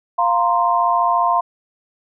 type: chord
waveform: sine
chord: F suspended fourth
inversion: none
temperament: equal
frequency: 698.5 / 932.3 / 1046.5 Hz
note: F5 / Bb5 / C6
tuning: 0 / 0 / 0 cents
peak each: -18 / -19 / -17 dBFS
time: 0.18-1.41 s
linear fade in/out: 10 ms
effects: none